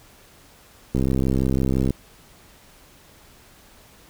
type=click train; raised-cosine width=3 ms; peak=-9 dBFS; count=64; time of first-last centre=0.95-1.906 s; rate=65.9 Hz; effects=pink hiss -51 dBFS RMS until 4.09 s